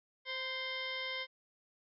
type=harmonic tone with a mistuned harmonic; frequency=523.3 Hz; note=C5; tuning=in tune; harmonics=1 / 2 / 3 / 4 / 6 / 7 / 8 / 9 / 10; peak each=-46 / -48 / -50 / -40 / -43 / -47 / -55 / -56 / -51 dBFS; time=0.25-1.27 s; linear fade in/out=50 ms; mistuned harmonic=2; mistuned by=-33 cents; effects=none